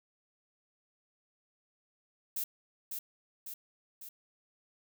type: noise with echo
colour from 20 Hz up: violet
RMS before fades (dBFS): -35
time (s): 2.36-2.44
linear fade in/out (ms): 5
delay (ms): 550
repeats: 3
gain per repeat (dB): -4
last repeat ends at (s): 4.09
effects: none